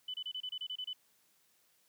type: tone bursts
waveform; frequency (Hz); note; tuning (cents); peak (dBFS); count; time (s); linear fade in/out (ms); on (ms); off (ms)
sine; 3000; F#7; +23; -37; 10; 0.08-0.932; 5; 60; 28
effects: white hiss -71 dBFS RMS until 1.88 s + high-pass 80 Hz 12 dB/octave